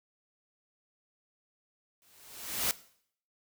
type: noise with exponential growth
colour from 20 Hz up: white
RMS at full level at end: -27 dBFS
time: 2.02-2.71 s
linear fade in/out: 0 ms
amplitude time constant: 150 ms
effects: noise-tail reverb RT60 0.6 s tail -18 dB re dry